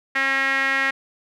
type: tone with band-pass filter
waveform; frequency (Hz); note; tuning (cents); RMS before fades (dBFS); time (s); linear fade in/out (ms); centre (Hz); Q
sawtooth; 270.4; C#4; -43; -21; 0.15-0.91; 10; 1900; 4.7
effects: none